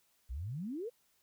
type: exponential sweep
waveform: sine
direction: up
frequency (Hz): 55 to 508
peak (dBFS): -37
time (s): 0.29-0.9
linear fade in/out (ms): 20
effects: white hiss -73 dBFS RMS until 1.22 s